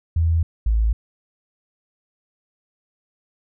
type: tone pair in turn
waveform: sine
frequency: 82.41 / 54.88 Hz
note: E2 / A1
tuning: 0 / -4 cents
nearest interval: perfect fifth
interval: 704 cents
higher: first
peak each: -15 dBFS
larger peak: neither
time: 0.16-0.43 / 0.66-0.93 s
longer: neither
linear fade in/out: 5 ms
effects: none